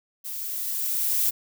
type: noise with level ramp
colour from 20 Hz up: violet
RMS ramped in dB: -34 to -22 dBFS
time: 0.24-1.31 s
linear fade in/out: 20 ms
effects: none